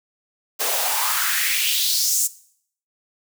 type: noise with high-pass filter sweep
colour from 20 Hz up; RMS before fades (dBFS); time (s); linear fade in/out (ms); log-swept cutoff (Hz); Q
white; -21; 0.59-2.28; 20; 460 to 7800; 3.2
effects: noise-tail reverb RT60 0.6 s tail -18 dB re dry